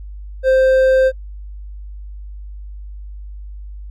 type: tone with hard clipping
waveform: sine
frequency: 523.3 Hz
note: C5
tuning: in tune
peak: -11 dBFS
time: 0.43-1.12 s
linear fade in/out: 50 ms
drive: 5 dB
effects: noise-tail reverb RT60 0.1 s tail -24 dB re dry + added 50 Hz sine -29 dBFS peak until 3.9 s